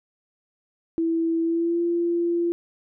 sine tone with pitch glide, 329.6 to 342.6 Hz, E4 to F4, 0 to -33 cents, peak -20 dBFS, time 0.98-2.52 s, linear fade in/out 0 ms, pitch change +67 cents, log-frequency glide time 1.42-1.81 s, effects none

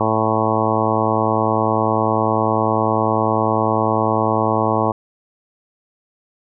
harmonic tone, 110 Hz, A2, in tune, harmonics 1 / 2 / 3 / 4 / 5 / 6 / 7 / 8 / 9 / 10, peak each -24 / -24 / -24 / -24 / -24 / -24 / -24 / -24 / -24 / -24 dBFS, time 0-4.92 s, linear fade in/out 5 ms, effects none

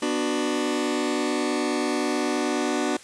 sawtooth chord, B minor, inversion none, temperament just, 246.9 / 296.3 / 370.4 Hz, B3 / D4 / F#4, 0 / +15 / +2 cents, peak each -24 / -22 / -24 dBFS, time 0.02-2.97 s, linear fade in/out 5 ms, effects white hiss -46 dBFS RMS until 3.03 s + resampled to 22050 Hz

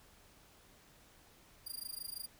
10% pulse tone with amplitude modulation, 4797 Hz, D8, 36 cents sharp, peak -32 dBFS, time 1.66-2.27 s, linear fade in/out 10 ms, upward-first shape sine, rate 26 Hz, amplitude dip 95%, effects pink hiss -63 dBFS RMS until 2.39 s

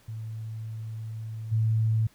sine tone with level steps, 110.8 Hz, A2, 13 cents sharp, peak -33 / -21 dBFS, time 0.08-2.07 s, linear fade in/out 5 ms, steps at 1.51 s, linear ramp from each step 20 ms, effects pink hiss -60 dBFS RMS until 2.14 s

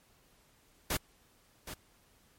pink noise with echo, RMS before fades -32 dBFS, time 0.9-0.97 s, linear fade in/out 5 ms, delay 770 ms, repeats 1, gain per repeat -11 dB, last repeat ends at 1.74 s, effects pink hiss -66 dBFS RMS until 2.38 s + MP3 64 kbps

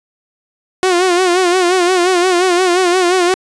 sawtooth tone with vibrato, 361.1 Hz, F#4, 42 cents flat, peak -6 dBFS, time 0.83-3.34 s, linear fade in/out 0 ms, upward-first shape sine, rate 5.7 Hz, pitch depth 76 cents each way, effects resampled to 22050 Hz

